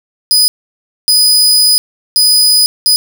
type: tone bursts at uneven times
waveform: sawtooth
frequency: 4978 Hz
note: D#8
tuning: in tune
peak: -3 dBFS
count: 4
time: 0.31-0.48 / 1.08-1.78 / 2.16-2.66 / 2.86-2.96 s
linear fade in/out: 0 ms
effects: none